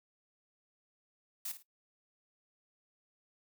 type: noise with echo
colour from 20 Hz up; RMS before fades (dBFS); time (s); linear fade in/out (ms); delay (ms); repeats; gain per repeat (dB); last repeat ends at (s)
blue; -39; 1.45-1.52; 5; 53; 2; -11; 1.626
effects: noise-tail reverb RT60 0.1 s tail -17 dB re dry